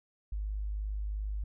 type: tone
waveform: sine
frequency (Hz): 51.4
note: G#1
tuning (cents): -17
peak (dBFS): -32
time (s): 0.32-1.44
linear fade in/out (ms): 5
effects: none